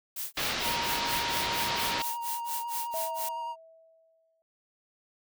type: noise with tremolo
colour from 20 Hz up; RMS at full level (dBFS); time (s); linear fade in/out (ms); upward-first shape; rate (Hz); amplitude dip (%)
blue; -34; 0.16-3.29; 5; sine; 4.3; 100
type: low-pass noise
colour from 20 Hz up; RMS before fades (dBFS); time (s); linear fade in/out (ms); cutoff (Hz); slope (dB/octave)
white; -32; 0.37-2.02; 2; 4700; 24
type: tone with vibrato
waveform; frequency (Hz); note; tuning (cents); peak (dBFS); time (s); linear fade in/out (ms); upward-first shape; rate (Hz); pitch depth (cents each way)
triangle; 940; A#5; +14; -31; 0.61-3.56; 50; square; 9.8; 13
type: tone with exponential decay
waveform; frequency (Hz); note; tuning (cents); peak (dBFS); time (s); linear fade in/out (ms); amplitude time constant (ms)
sine; 651; E5; -22; -32; 2.94-4.42; 0; 320
effects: none